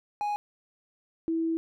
triangle / sine tone pair in turn, 829 / 327.2 Hz, G#5 / E4, -3 / -13 cents, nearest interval octave + major third, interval 1610 cents, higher first, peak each -25 dBFS, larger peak neither, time 0.21-0.36 / 1.28-1.57 s, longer second, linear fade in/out 0 ms, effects none

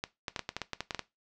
clicks, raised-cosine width 0.2 ms, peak -16 dBFS, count 12, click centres 0.039 / 0.282 / 0.362 / 0.393 / 0.491 / 0.566 / 0.617 / 0.733 / 0.806 / 0.908 / 0.947 / 0.993 s, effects noise-tail reverb RT60 0.2 s tail -17 dB re dry + low-pass 7000 Hz 12 dB/octave

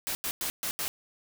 white noise bursts at uneven times, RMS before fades -32 dBFS, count 5, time 0.07-0.15 / 0.24-0.31 / 0.41-0.5 / 0.63-0.71 / 0.79-0.88 s, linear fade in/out 0 ms, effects none

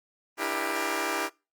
10% pulse chord, E half-diminished seventh, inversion third, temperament just, 296.7 / 329.6 / 395.6 / 474.7 Hz, D4 / E4 / G4 / Bb4, +18 / 0 / +16 / +31 cents, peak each -27 / -24 / -24 / -27 dBFS, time 0.37-1.3 s, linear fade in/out 50 ms, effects noise-tail reverb RT60 0.3 s tail -25 dB re dry + Opus 24 kbps

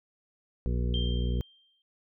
harmonic tone, 60.4 Hz, B1, 38 cents flat, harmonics 1 / 2 / 3 / 4 / 6 / 7 / 8, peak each -27 / -33 / -37 / -39 / -43 / -44 / -45 dBFS, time 0.66-1.41 s, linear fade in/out 0 ms
sine tone with exponential decay, 3167 Hz, G7, 17 cents sharp, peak -31 dBFS, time 0.94-1.82 s, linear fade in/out 1 ms, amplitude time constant 190 ms
effects none

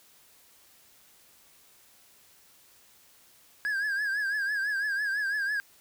triangle tone with vibrato, 1643 Hz, G#6, 19 cents flat, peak -25 dBFS, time 3.65-5.6 s, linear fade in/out 0 ms, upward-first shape triangle, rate 6 Hz, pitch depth 100 cents each way, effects white hiss -59 dBFS RMS until 5.8 s

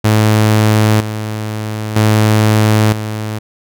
sawtooth tone with tremolo, 107.8 Hz, A2, 35 cents flat, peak -4 dBFS, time 0.04-3.39 s, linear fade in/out 10 ms, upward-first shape square, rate 0.52 Hz, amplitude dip 70%, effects none

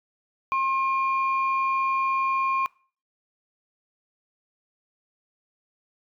sine tone pair together, 1068.3 / 2410 Hz, C6 / D7, +36 / +44 cents, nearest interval octave + major second, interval 1408 cents, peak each -21 / -30 dBFS, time 0.52-2.66 s, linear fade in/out 0 ms, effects noise-tail reverb RT60 0.4 s tail -23 dB re dry + tanh soft clip ceiling -14 dBFS

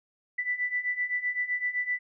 sine beating tone pair, 1975.5 / 1983.3 Hz, B6 / B6, 0 / +7 cents, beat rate 7.8 Hz, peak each -32 / -29 dBFS, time 0.38-1.99 s, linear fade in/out 10 ms, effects none

